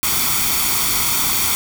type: noise with comb filter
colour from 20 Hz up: white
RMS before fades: -18 dBFS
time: 0.03-1.55 s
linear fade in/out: 0 ms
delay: 0.88 ms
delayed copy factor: +0.65
effects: none